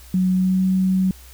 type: tone with pitch glide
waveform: sine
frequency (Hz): 185 to 187.69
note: F#3 to F#3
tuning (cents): 0 to +25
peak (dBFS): -15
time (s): 0.14-1.11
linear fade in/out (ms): 2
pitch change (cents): +25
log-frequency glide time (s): 0.34-0.62
effects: added 62 Hz sine -42 dBFS peak until 1.33 s + white hiss -47 dBFS RMS until 1.33 s